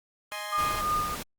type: chord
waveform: 15% pulse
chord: Ab major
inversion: second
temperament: equal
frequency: 622.3 / 830.6 / 1046.5 Hz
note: Eb5 / Ab5 / C6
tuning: 0 / 0 / 0 cents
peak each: -32 dBFS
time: 0.32-0.81 s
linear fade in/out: 0 ms
type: tone with tremolo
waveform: sine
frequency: 1218 Hz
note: D#6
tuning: 37 cents flat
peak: -23 dBFS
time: 0.52-1.15 s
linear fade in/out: 10 ms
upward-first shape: triangle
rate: 3 Hz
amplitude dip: 65%
type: noise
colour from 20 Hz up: pink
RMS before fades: -36 dBFS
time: 0.58-1.23 s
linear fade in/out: 5 ms
effects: Opus 48 kbps